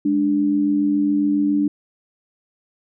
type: tone pair together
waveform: sine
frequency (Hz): 206.5 / 293.7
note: G#3 / D4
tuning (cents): -10 / 0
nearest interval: tritone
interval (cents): 610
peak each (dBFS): -23 / -16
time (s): 0.05-1.68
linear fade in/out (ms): 5
effects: none